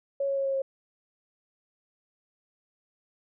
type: tone with pitch steps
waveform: sine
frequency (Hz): 554.4 / 550.6 / 546.8 / 543 / 539.2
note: C#5 / C#5 / C#5 / C#5 / C#5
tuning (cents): 0 / -12 / -24 / -36 / -48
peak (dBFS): -25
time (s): 0.2-0.62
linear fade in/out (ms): 5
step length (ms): 84
effects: none